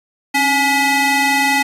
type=ring-modulated tone; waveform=30% pulse; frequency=569 Hz; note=C#5; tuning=45 cents sharp; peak=-7 dBFS; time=0.34-1.63 s; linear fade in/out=10 ms; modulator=1410 Hz; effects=resampled to 32000 Hz